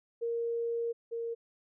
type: tone pair in turn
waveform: sine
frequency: 466.2 / 463.5 Hz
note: A#4 / A#4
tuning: 0 / -10 cents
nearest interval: unison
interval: 10 cents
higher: first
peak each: -30 / -33 dBFS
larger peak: first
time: 0.21-0.93 / 1.11-1.35 s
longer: first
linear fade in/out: 20 ms
effects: none